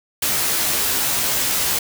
white noise with comb filter, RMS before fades -20 dBFS, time 0.22-1.79 s, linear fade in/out 5 ms, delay 15 ms, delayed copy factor +0.65, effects none

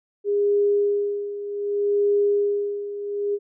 sine tone with tremolo, 407.8 Hz, G#4, 32 cents flat, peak -16 dBFS, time 0.24-3.39 s, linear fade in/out 50 ms, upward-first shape sine, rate 0.65 Hz, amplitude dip 75%, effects none

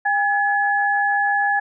sine tone pair together, 808.4 / 1702 Hz, G#5 / G#6, -47 / +42 cents, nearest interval octave + minor second, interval 1289 cents, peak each -19 dBFS, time 0.05-1.6 s, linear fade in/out 10 ms, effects none

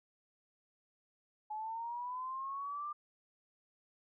sine linear sweep, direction up, 846 to 1197 Hz, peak -38 dBFS, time 1.5-2.93 s, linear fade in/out 10 ms, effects none

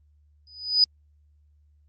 sine tone with exponential growth, 4978 Hz, D#8, in tune, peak -12 dBFS, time 0.47-0.84 s, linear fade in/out 1 ms, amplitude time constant 80 ms, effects added 74 Hz sine -57 dBFS peak until 1.88 s + Opus 24 kbps

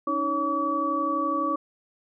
sine tone cluster, 283.6 / 315.5 / 557 / 1142 Hz, C#4 / D#4 / C#5 / D6, +40 / +24 / +8 / -49 cents, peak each -32 / -30 / -32 / -25 dBFS, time 0.07-1.56 s, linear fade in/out 5 ms, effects none

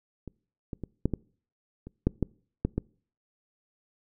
clicks, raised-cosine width 3 ms, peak -26 / -22 / -22 / -11 / -15 / -28 / -9 / -12 / -12 / -14 dBFS, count 10, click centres 0.277 / 0.732 / 0.837 / 1.056 / 1.137 / 1.87 / 2.07 / 2.227 / 2.65 / 2.78 s, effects noise-tail reverb RT60 0.5 s tail -25 dB re dry

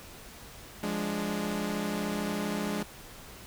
sawtooth chord, D diminished, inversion first, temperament equal, 174.61 / 207.7 / 293.7 Hz, F3 / Ab3 / D4, 0 / 0 / 0 cents, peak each -33 / -28 / -33 dBFS, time 0.83-2.83 s, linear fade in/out 5 ms, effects pink hiss -48 dBFS RMS until 3.46 s

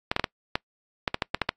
clicks, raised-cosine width 0.3 ms, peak -7 dBFS, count 11, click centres 0.115 / 0.164 / 0.196 / 0.242 / 0.555 / 1.078 / 1.144 / 1.222 / 1.346 / 1.417 / 1.491 s, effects noise-tail reverb RT60 0.1 s tail -26 dB re dry + AAC 32 kbps

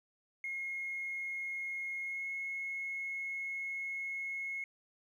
triangle tone with pitch glide, 2154 to 2173 Hz, C7 to C#7, +50 to -35 cents, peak -33 dBFS, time 0.44-4.64 s, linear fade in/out 2 ms, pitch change +15 cents, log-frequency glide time 2.01-2.28 s, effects tanh soft clip ceiling -34 dBFS

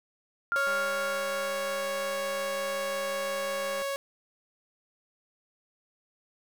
sine tone with exponential decay, 1396.9 Hz, F6, in tune, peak -24 dBFS, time 0.52-2.87 s, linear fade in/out 0 ms, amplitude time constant 510 ms
sawtooth tone, 554.4 Hz, C#5, in tune, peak -26 dBFS, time 0.56-3.96 s, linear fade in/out 0 ms
click train, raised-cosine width 0.5 ms, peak -28 dBFS, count 631, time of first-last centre 0.67-3.82 s, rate 200 Hz
effects none

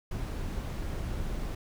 brown noise, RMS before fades -34 dBFS, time 0.11-1.55 s, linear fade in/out 5 ms, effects none

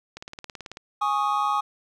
click train, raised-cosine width 0.2 ms, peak -20 dBFS, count 12, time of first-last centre 0.17-0.771 s, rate 18.3 Hz
triangle chord, Ab suspended fourth, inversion none, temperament just, 830.6 / 1107.5 / 1245.9 Hz, Ab5 / Db6 / Eb6, 0 / -2 / +2 cents, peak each -24 dBFS, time 1.01-1.61 s, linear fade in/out 10 ms
effects none

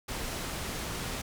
pink low-pass noise, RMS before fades -36 dBFS, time 0.08-1.22 s, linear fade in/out 10 ms, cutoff 12000 Hz, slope 12 dB/octave, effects none

